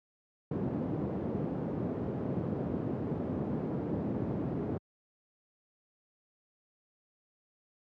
pink band-pass noise, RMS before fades -34 dBFS, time 0.51-4.78 s, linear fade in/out 5 ms, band 130 to 390 Hz, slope 12 dB/octave, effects high-pass 80 Hz 12 dB/octave

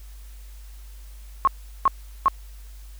sine tone bursts, 1084 Hz, C#6, 39 cents flat, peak -13 dBFS, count 3, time 1.45-2.282 s, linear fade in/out 0 ms, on 24 ms, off 380 ms, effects added 50 Hz sine -39 dBFS peak until 2.99 s + white hiss -54 dBFS RMS until 2.99 s

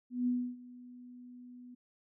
sine tone with ADSR envelope, 246.9 Hz, B3, in tune, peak -27 dBFS, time 0.1-1.75 s, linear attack 170 ms, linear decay 290 ms, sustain -21 dB, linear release 10 ms, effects none

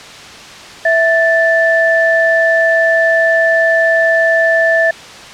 sine tone pair together, 657.4 / 1760 Hz, E5 / A6, -5 / 0 cents, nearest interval octave + perfect fourth, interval 1705 cents, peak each -11 dBFS, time 0.85-4.91 s, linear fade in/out 5 ms, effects white hiss -32 dBFS RMS until 5.33 s + low-pass 5000 Hz 12 dB/octave

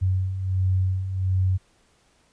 sine beating tone pair, 92.5 / 93.9 Hz, F#2 / F#2, 0 / +26 cents, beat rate 1.4 Hz, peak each -28 / -21 dBFS, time 0.01-1.58 s, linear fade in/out 20 ms, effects pink hiss -62 dBFS RMS until 2.32 s + resampled to 22050 Hz

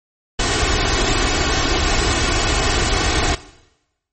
pink noise with comb filter, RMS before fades -17 dBFS, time 0.39-3.35 s, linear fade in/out 5 ms, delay 2.7 ms, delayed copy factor +0.55, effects noise-tail reverb RT60 0.9 s tail -17 dB re dry + MP3 32 kbps

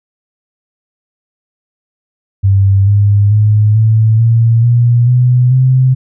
sine tone with pitch steps, 98 / 101.98 / 106.13 / 110.45 / 114.94 / 119.61 / 124.47 / 129.54 Hz, G2 / G#2 / G#2 / A2 / A#2 / A#2 / B2 / C3, 0 / -31 / +38 / +7 / -24 / +45 / +14 / -17 cents, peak -5 dBFS, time 2.43-5.95 s, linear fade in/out 20 ms, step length 440 ms, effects none

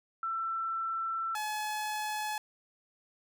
sine / sawtooth tone pair in turn, 1338 / 851.7 Hz, E6 / G#5, +25 / +43 cents, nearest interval minor sixth, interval 782 cents, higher first, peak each -31 / -29 dBFS, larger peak second, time 0.23-1.35 / 1.35-2.38 s, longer first, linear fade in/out 2 ms, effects none

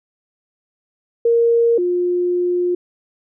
sine tone pair in turn, 466.2 / 355.2 Hz, A#4 / F4, 0 / +29 cents, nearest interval perfect fourth, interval 471 cents, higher first, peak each -11 / -15 dBFS, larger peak first, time 1.25-1.78 / 1.78-2.75 s, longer second, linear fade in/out 5 ms, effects none

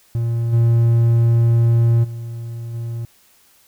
triangle tone with level steps, 116.54 Hz, A#2, in tune, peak -15 / -9 / -24 / -21 dBFS, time 0.15-3.05 s, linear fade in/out 0 ms, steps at 0.52 / 2.03 / 2.73 s, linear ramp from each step 20 ms, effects white hiss -54 dBFS RMS until 3.67 s

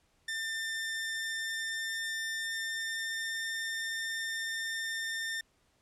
sawtooth tone with pitch glide, 1795 to 1805.4 Hz, A6 to A6, +34 to +44 cents, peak -30 dBFS, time 0.28-5.41 s, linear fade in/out 5 ms, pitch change +10 cents, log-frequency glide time 1.08-3.51 s, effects pink hiss -71 dBFS RMS until 5.81 s + low-pass 10000 Hz 12 dB/octave

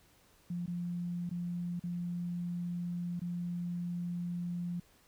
sine tone with dropouts, 174.61 Hz, F3, in tune, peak -34 dBFS, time 0.5-4.8 s, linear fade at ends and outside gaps 5 ms, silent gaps 0.661-0.677 / 1.294-1.311 / 1.796-1.837 / 3.196-3.216 s, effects pink hiss -65 dBFS RMS until 5.07 s

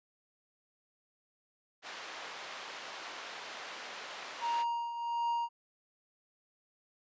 pink band-pass noise, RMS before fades -45 dBFS, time 1.82-4.65 s, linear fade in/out 50 ms, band 720 to 4400 Hz, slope 12 dB/octave
triangle tone with tremolo, 939 Hz, A#5, 12 cents sharp, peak -27 dBFS, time 4.4-5.49 s, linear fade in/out 50 ms, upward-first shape triangle, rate 1.4 Hz, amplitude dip 65%
effects resampled to 16000 Hz

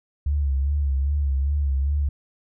sine tone with vibrato, 70.1 Hz, C#2, 20 cents sharp, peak -19 dBFS, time 0.26-2.09 s, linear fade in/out 5 ms, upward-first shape sine, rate 2.5 Hz, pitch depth 73 cents each way, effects none

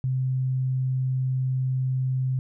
sine tone, 130 Hz, C3, 11 cents flat, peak -22 dBFS, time 0.04-2.39 s, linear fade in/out 0 ms, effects none

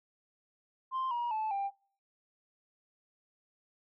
sine tone with pitch steps, 1046.5 / 954.1 / 869.9 / 793.1 Hz, C6 / A#5 / A5 / G5, 0 / +40 / -20 / +20 cents, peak -29 dBFS, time 0.91-1.71 s, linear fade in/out 50 ms, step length 200 ms, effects noise-tail reverb RT60 0.5 s tail -25 dB re dry + tanh soft clip ceiling -29 dBFS

